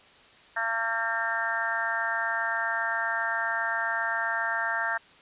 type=harmonic tone; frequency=227.5 Hz; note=A#3; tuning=42 cents flat; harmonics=3 / 4 / 5 / 6 / 7 / 8; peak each=-35 / -34 / -39 / -34 / -30 / -31 dBFS; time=0.56-4.98 s; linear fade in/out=10 ms; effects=white hiss -54 dBFS RMS until 5.21 s + resampled to 8000 Hz